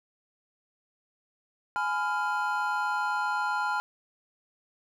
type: chord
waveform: triangle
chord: F diminished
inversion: first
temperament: just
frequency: 838.1 / 1005.8 / 1396.9 Hz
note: Ab5 / Cb6 / F6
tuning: +16 / +31 / 0 cents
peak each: -29 / -30 / -28 dBFS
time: 1.76-3.8 s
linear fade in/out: 0 ms
effects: none